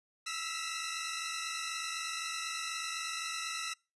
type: tone cluster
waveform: 15% pulse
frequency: 1306 / 1354 / 1947 / 2026 / 2765 Hz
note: E6 / E6 / B6 / B6 / F7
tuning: -17 / +46 / -25 / +44 / -18 cents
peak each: -33 / -38 / -37 / -39 / -38 dBFS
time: 0.26-3.74 s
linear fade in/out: 10 ms
effects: noise-tail reverb RT60 0.3 s tail -25 dB re dry + resampled to 24000 Hz